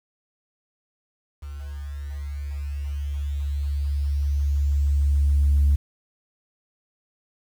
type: tone with level ramp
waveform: sine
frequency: 71.3 Hz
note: C#2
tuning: 49 cents sharp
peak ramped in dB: -32 to -13 dBFS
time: 1.42-5.76 s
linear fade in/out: 10 ms
effects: tanh soft clip ceiling -12 dBFS + 8-bit